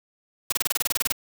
white noise bursts, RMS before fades -23 dBFS, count 13, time 0.5-1.123 s, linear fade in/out 5 ms, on 23 ms, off 27 ms, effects none

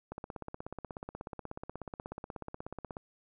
click train, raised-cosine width 1 ms, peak -26 dBFS, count 48, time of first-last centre 0.12-2.968 s, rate 16.5 Hz, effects none

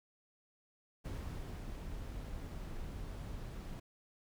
brown noise with ADSR envelope, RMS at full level -41 dBFS, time 1.04-3.8 s, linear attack 18 ms, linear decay 570 ms, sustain -3 dB, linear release 7 ms, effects none

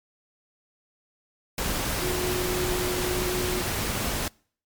sine tone in noise, 363 Hz, F#4, 33 cents flat, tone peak -28 dBFS, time 2.02-3.61 s, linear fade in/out 2 ms, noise pink, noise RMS -28 dBFS, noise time 1.58-4.28 s, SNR -3 dB, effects noise-tail reverb RT60 0.5 s tail -26 dB re dry + MP3 96 kbps

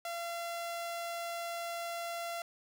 sawtooth tone, 683 Hz, F5, 39 cents flat, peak -33 dBFS, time 0.05-2.42 s, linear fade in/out 2 ms, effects none

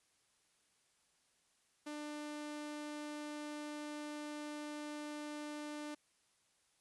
sawtooth tone, 297.9 Hz, D4, 25 cents sharp, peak -39 dBFS, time 1.86-5.95 s, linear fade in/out 10 ms, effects white hiss -75 dBFS RMS until 6.8 s + resampled to 24000 Hz

